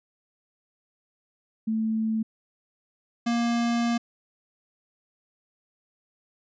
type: tone pair in turn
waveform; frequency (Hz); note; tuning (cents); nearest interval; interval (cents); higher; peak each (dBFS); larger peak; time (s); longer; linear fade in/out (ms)
sine / square; 220.8 / 235.3; A3 / A#3; +6 / +16; minor second; 110; second; -23; neither; 1.67-2.23 / 3.26-3.98; second; 10
effects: resampled to 16000 Hz